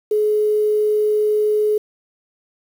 sine tone with quantisation, 423.8 Hz, G#4, 35 cents sharp, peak -14 dBFS, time 0.11-1.78 s, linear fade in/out 5 ms, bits 7, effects none

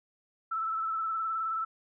sine tone with vibrato, 1318.5 Hz, E6, in tune, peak -29 dBFS, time 0.51-1.65 s, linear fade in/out 10 ms, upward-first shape sine, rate 19 Hz, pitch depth 33 cents each way, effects none

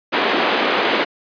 pink band-pass noise, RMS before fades -18 dBFS, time 0.12-1.05 s, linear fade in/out 20 ms, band 280 to 3600 Hz, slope 24 dB/octave, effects resampled to 11025 Hz

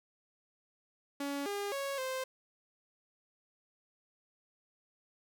sawtooth tone with pitch steps, 282.1 / 404.9 / 553 / 521 Hz, C#4 / G#4 / C#5 / C5, +30 / -44 / -4 / -7 cents, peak -31 dBFS, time 1.2-2.24 s, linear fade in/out 5 ms, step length 260 ms, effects none

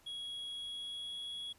triangle tone with pitch glide, 3322 to 3343 Hz, G#7 to G#7, 0 to +11 cents, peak -39 dBFS, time 0.06-1.53 s, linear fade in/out 10 ms, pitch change +11 cents, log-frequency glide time 0.47-1.24 s, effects pink hiss -66 dBFS RMS until 1.58 s + resampled to 32000 Hz

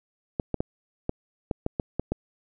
clicks, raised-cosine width 2 ms, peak -12 dBFS, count 9, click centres 0.398 / 0.543 / 0.605 / 1.094 / 1.512 / 1.664 / 1.798 / 1.996 / 2.12 s, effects none

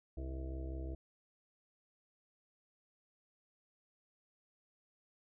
harmonic tone with a mistuned harmonic, 65.41 Hz, C2, in tune, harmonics 1 / 2 / 4 / 5 / 6 / 7 / 8 / 9 / 10, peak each -40 / -51 / -58 / -48 / -57 / -56 / -61 / -64 / -55 dBFS, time 0.17-0.95 s, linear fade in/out 5 ms, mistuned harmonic 9, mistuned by +70 cents, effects none

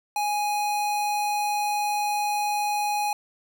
square tone, 830.6 Hz, G#5, in tune, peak -24 dBFS, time 0.16-3.13 s, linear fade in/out 2 ms, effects none

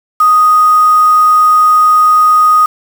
sine tone with quantisation, 1244.5 Hz, D#6, in tune, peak -4 dBFS, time 0.2-2.66 s, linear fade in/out 5 ms, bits 4, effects none

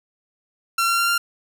sawtooth tone with pitch steps, 1362 / 1371.5 / 1381 / 1390.6 Hz, F6 / F6 / F6 / F6, -44 / -32 / -20 / -8 cents, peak -14 dBFS, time 0.78-1.18 s, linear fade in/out 5 ms, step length 100 ms, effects none

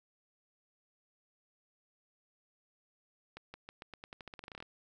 accelerating click train, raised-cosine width 0.3 ms, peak -30 dBFS, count 18, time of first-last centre 3.37-4.625 s, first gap 170 ms, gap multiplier 0.88, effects none

